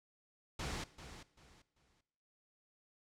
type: noise with echo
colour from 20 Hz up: pink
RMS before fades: -41 dBFS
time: 0.59-0.84 s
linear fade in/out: 5 ms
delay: 390 ms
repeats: 3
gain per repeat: -11 dB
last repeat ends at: 2.01 s
effects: noise-tail reverb RT60 1.0 s tail -18 dB re dry + low-pass 7000 Hz 12 dB/octave